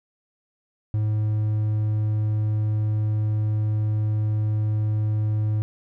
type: tone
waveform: triangle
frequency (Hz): 107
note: A2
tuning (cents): -48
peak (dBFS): -18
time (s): 0.94-5.62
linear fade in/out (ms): 0
effects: none